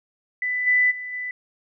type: tone with level steps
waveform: sine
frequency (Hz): 1993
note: B6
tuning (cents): +15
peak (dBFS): -22 / -15 / -30 / -27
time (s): 0.42-1.31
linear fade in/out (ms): 2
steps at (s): 0.66 / 0.9 / 1.12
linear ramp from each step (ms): 20
effects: none